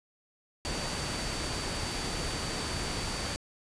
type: tone in noise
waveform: sine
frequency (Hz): 4588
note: D8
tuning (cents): -41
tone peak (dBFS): -41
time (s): 0.65-3.36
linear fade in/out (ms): 0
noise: pink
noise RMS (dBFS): -34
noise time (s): 0.65-3.36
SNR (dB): -10
effects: resampled to 22050 Hz